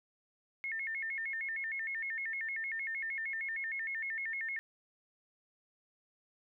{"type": "tone with vibrato", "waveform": "sine", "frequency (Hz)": 1975.5, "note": "B6", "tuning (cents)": 0, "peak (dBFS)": -35, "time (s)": [0.64, 4.59], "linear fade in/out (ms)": 0, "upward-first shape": "square", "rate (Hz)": 6.5, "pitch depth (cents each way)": 160, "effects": []}